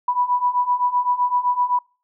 sine beating tone pair, 980 / 987.8 Hz, B5 / B5, -14 / 0 cents, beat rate 7.8 Hz, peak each -22 / -19 dBFS, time 0.08-1.79 s, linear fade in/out 5 ms, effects noise-tail reverb RT60 0.4 s tail -26 dB re dry

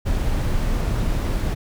brown noise, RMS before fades -21 dBFS, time 0.05-1.55 s, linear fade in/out 20 ms, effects none

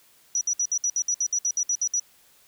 sine tone bursts, 5860 Hz, F#8, 18 cents flat, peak -21 dBFS, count 14, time 0.35-1.997 s, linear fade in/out 2 ms, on 61 ms, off 61 ms, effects white hiss -58 dBFS RMS until 2.47 s

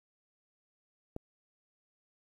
click, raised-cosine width 2 ms, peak -25 dBFS, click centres 1.164 s, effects 10-bit

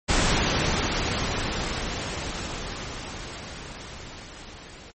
pink noise with level ramp, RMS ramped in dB -21 to -44 dBFS, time 0.08-4.92 s, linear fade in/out 20 ms, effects MP3 32 kbps

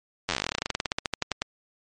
slowing click train, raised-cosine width 0.2 ms, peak -8 dBFS, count 29, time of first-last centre 0.29-1.42 s, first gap 10 ms, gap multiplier 1.09, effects MP3 48 kbps

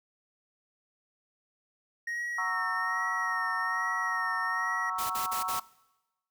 triangle tone with vibrato, 1866 Hz, A#6, 1 cent sharp, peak -30 dBFS, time 2.07-4.9 s, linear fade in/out 5 ms, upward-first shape sine, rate 1.2 Hz, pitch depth 42 cents each way
sine chord, F# dominant seventh, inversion none, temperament equal, 740 / 932.3 / 1108.7 / 1318.5 Hz, F#5 / A#5 / C#6 / E6, 0 / 0 / 0 / 0 cents, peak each -40 / -37 / -34 / -34 dBFS, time 2.38-5.6 s, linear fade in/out 5 ms
white noise bursts, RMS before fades -36 dBFS, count 4, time 4.98-5.598 s, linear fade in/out 10 ms, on 120 ms, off 46 ms
effects noise-tail reverb RT60 1.0 s tail -21 dB re dry

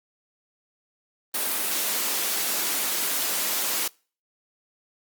white high-pass noise, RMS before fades -26 dBFS, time 1.34-3.88 s, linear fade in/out 5 ms, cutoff 210 Hz, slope 24 dB/octave, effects noise-tail reverb RT60 0.4 s tail -26 dB re dry + Opus 32 kbps

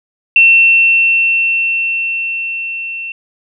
sine tone with level ramp, 2700 Hz, E7, 41 cents sharp, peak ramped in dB -3 to -21 dBFS, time 0.36-3.12 s, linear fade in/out 2 ms, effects none

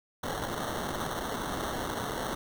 violet noise with sample-and-hold, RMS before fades -34 dBFS, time 0.23-2.35 s, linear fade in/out 5 ms, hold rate 2450 Hz, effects none

